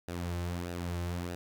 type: tone with flanger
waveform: sawtooth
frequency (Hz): 87.31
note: F2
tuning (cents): 0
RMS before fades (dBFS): -36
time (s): 0.08-1.35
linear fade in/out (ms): 0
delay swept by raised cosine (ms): 0.91 to 4.31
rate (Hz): 1.6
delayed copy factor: -0.55
effects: none

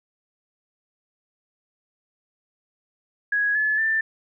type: tone with pitch steps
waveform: sine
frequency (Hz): 1664 / 1719.7 / 1777.3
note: G#6 / A6 / A6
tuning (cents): +3 / -40 / +17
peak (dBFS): -19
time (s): 3.32-4.01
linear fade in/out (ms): 5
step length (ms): 230
effects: none

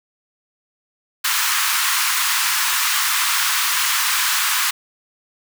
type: high-pass noise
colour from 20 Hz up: pink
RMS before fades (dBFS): -19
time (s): 1.24-4.71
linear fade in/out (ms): 10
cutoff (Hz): 1000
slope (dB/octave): 48
effects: none

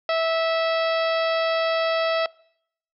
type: harmonic tone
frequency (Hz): 654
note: E5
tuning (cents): -14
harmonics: 1 / 2 / 3 / 4 / 5 / 6 / 7 / 8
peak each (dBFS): -21 / -27 / -31 / -33 / -35 / -37 / -38 / -39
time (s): 0.09-2.26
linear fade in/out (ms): 2
effects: noise-tail reverb RT60 0.7 s tail -23 dB re dry

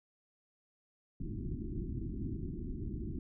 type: low-pass noise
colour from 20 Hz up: pink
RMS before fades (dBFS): -39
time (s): 1.2-3.19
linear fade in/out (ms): 2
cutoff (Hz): 370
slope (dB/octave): 96
effects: none

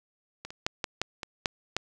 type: clicks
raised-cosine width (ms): 0.2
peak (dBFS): -21 / -24 / -9 / -12 / -10 / -18 / -8 / -10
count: 8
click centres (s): 0.45 / 0.505 / 0.665 / 0.842 / 1.016 / 1.232 / 1.458 / 1.766
effects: none

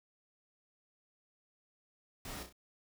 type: noise with echo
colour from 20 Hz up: pink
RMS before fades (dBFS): -45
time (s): 2.25-2.43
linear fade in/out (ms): 2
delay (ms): 32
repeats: 3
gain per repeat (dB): -6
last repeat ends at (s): 2.526
effects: none

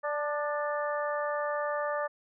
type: harmonic tone with a mistuned harmonic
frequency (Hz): 293.7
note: D4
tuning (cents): 0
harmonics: 2 / 3 / 4 / 5 / 6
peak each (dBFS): -31 / -38 / -35 / -44 / -38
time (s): 0.03-2.08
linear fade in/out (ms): 20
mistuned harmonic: 4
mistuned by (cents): +26
effects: none

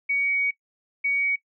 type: tone pair in turn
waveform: sine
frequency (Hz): 2249 / 2249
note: C#7 / C#7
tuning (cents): +24 / +24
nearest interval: unison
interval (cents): 0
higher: neither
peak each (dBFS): -21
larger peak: neither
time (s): 0.09-0.51 / 1.04-1.36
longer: first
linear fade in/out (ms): 10
effects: noise-tail reverb RT60 0.1 s tail -18 dB re dry

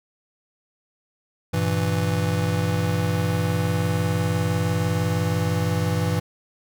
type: chord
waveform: square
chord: E diminished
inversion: first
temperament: just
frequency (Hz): 98.89 / 118.67 / 164.81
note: G2 / Bb2 / E3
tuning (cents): +16 / +31 / 0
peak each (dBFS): -25 / -28 / -25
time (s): 1.53-6.2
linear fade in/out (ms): 10
effects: none

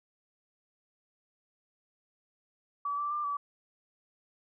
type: tone with pitch steps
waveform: sine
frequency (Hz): 1147 / 1168 / 1191 / 1149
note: D6 / D6 / D6 / D6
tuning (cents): -41 / -10 / +24 / -38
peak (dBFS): -30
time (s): 2.85-3.37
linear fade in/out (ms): 5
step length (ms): 130
effects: none

